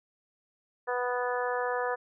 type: harmonic tone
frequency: 246.9 Hz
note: B3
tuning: in tune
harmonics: 2 / 3 / 4 / 5 / 6 / 7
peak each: -31 / -35 / -35 / -38 / -39 / -37 dBFS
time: 0.87-1.96 s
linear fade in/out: 20 ms
effects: none